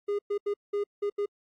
triangle tone bursts at uneven times, 408.3 Hz, G#4, 29 cents flat, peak -24 dBFS, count 6, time 0.08-0.19 / 0.3-0.38 / 0.46-0.54 / 0.73-0.84 / 1.02-1.1 / 1.18-1.26 s, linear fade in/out 10 ms, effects AAC 48 kbps

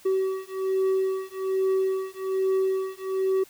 triangle beating tone pair, 380.5 / 381.7 Hz, F#4 / G4, +48 / -46 cents, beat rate 1.2 Hz, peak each -24 dBFS, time 0.05-3.44 s, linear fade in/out 10 ms, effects white hiss -53 dBFS RMS until 3.49 s

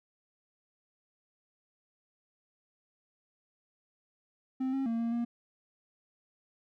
triangle tone with pitch steps, 261.1 / 269.3 / 229.5 / 231.8 / 236.2 Hz, C4 / C#4 / A#3 / A#3 / A#3, -3 / -50 / -27 / -10 / +23 cents, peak -27 dBFS, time 4.6-5.25 s, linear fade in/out 10 ms, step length 130 ms, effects none

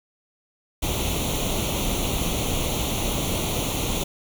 pink noise with comb filter, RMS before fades -25 dBFS, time 0.82-4.04 s, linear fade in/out 10 ms, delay 0.3 ms, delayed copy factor +0.8, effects none

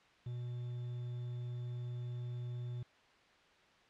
triangle tone with quantisation, 121.8 Hz, B2, 24 cents flat, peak -37 dBFS, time 0.26-2.83 s, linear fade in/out 5 ms, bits 10, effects white hiss -65 dBFS RMS until 3.89 s + low-pass 3000 Hz 12 dB/octave

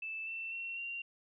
sine tone with pitch steps, 2637 / 2678 / 2721 / 2763 Hz, E7 / E7 / F7 / F7, 0 / +27 / -46 / -19 cents, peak -38 dBFS, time 0.02-1.02 s, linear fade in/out 5 ms, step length 250 ms, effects none

